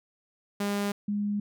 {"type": "tone pair in turn", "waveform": ["sawtooth", "sine"], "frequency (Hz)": [202.7, 205.6], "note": ["G#3", "G#3"], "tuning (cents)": [-42, -17], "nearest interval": "unison", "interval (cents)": 25, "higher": "second", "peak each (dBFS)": [-23, -26], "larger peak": "first", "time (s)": [[0.6, 0.92], [1.08, 1.4]], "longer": "neither", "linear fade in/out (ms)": 5, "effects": []}